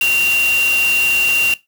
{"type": "tone in noise", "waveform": "sine", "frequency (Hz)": 2764, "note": "F7", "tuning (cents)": -19, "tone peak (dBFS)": -12, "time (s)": [0.01, 1.54], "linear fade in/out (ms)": 2, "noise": "white", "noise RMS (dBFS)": -24, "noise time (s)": [0.01, 1.54], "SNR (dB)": 9, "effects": ["noise-tail reverb RT60 0.2 s tail -18 dB re dry"]}